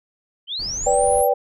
sine linear sweep, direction up, 2960 to 11880 Hz, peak -24 dBFS, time 0.47-1.29 s, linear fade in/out 50 ms
brown noise, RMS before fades -35 dBFS, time 0.59-1.22 s, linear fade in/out 5 ms
sine chord, G major, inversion first, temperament equal with one note detuned, 493.9 / 580.9 / 784 Hz, B4 / D5 / G5, 0 / -19 / 0 cents, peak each -19 dBFS, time 0.86-1.34 s, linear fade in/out 10 ms
effects none

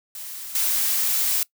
blue noise with level steps, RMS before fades -35 / -22 dBFS, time 0.15-1.43 s, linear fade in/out 2 ms, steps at 0.55 s, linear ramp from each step 2 ms, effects noise-tail reverb RT60 0.1 s tail -21 dB re dry

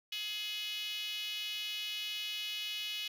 5% pulse tone with high-pass filter, 421.6 Hz, G#4, 26 cents sharp, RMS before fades -39 dBFS, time 0.12-3.08 s, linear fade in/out 5 ms, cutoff 2900 Hz, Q 4.2, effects none

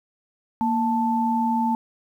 sine tone pair together, 233.1 / 880.9 Hz, A#3 / A5, 0 / +2 cents, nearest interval octave + major seventh, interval 2302 cents, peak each -22 dBFS, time 0.61-1.75 s, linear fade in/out 0 ms, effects 9-bit

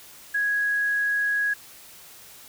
sine tone, 1661.2 Hz, G#6, in tune, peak -21 dBFS, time 0.34-1.54 s, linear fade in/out 10 ms, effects white hiss -47 dBFS RMS until 2.48 s

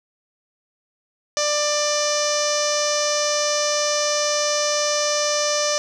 sawtooth tone with low-pass filter, 593 Hz, D5, 17 cents sharp, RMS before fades -21 dBFS, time 1.37-5.78 s, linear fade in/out 0 ms, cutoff 5800 Hz, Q 7.8, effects none

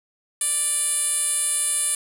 10% pulse tone with band-pass filter, 587.3 Hz, D5, in tune, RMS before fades -23 dBFS, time 0.41-1.95 s, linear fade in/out 2 ms, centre 9900 Hz, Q 5.9, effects none

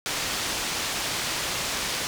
white low-pass noise, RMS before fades -29 dBFS, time 0.06-2.07 s, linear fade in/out 0 ms, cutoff 6000 Hz, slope 12 dB/octave, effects none

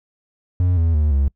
triangle tone with pitch steps, 90 / 82.53 / 75.68 / 69.4 Hz, F#2 / E2 / D#2 / C#2, -47 / +3 / -47 / +3 cents, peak -12 dBFS, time 0.6-1.28 s, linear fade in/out 0 ms, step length 170 ms, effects noise-tail reverb RT60 0.1 s tail -25 dB re dry

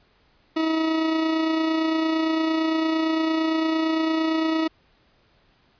40% pulse tone with amplitude modulation, 320.3 Hz, E4, 50 cents flat, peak -18 dBFS, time 0.56-4.68 s, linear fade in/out 10 ms, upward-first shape sine, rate 28.8 Hz, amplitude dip 35%, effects pink hiss -61 dBFS RMS until 5.79 s + resampled to 11025 Hz

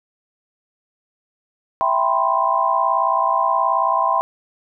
sine chord, C major seventh, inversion first, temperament equal with one note detuned, 661.5 / 784 / 987.8 / 1046.5 Hz, E5 / G5 / B5 / C6, +6 / 0 / 0 / 0 cents, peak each -23 / -22 / -20 / -19 dBFS, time 1.81-4.21 s, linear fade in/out 0 ms, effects none

